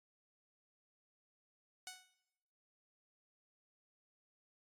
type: tone with exponential decay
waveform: 5% pulse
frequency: 740 Hz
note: F#5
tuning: in tune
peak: -32 dBFS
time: 1.87-2.14 s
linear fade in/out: 1 ms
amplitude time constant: 57 ms
effects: noise-tail reverb RT60 1.0 s tail -19 dB re dry + AAC 64 kbps